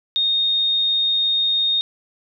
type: tone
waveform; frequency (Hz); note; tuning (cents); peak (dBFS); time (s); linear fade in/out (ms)
sine; 3697; A#7; -15; -16; 0.16-1.81; 0
effects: none